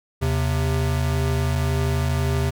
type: tone pair together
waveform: square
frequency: 79.5 / 131.88 Hz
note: D#2 / C3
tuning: +38 / +14 cents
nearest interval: major sixth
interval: 876 cents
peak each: -23 dBFS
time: 0.21-2.51 s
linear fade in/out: 20 ms
effects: none